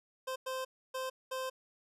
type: tone bursts at uneven times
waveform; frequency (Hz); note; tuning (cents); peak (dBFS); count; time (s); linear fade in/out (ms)
25% pulse; 520; C5; -11; -32; 4; 0.27-0.36 / 0.46-0.65 / 0.94-1.1 / 1.31-1.5; 10
effects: resampled to 32000 Hz